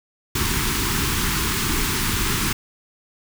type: band-stop noise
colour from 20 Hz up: pink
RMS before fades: -22 dBFS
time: 0.35-2.53 s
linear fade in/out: 5 ms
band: 400 to 920 Hz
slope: 48 dB/octave
effects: none